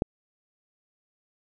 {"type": "click", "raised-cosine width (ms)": 2, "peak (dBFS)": -10, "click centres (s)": 0.021, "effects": []}